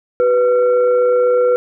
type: tone with frequency modulation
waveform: sine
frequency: 493.9 Hz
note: B4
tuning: in tune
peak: -10 dBFS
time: 0.2-1.56 s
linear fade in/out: 0 ms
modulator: 872 Hz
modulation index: 0.4
effects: none